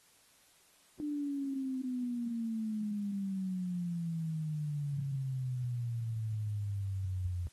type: exponential sweep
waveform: sine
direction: down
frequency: 300.1 to 87.3 Hz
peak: -33 dBFS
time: 1-7.47 s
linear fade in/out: 0 ms
effects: white hiss -65 dBFS RMS until 7.52 s + AAC 32 kbps